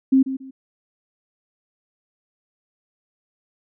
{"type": "tone with echo", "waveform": "sine", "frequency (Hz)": 265.6, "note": "C4", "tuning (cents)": 26, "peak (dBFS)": -11, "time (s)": [0.12, 0.23], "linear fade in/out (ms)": 10, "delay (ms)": 140, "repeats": 2, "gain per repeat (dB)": -12, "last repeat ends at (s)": 0.51, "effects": []}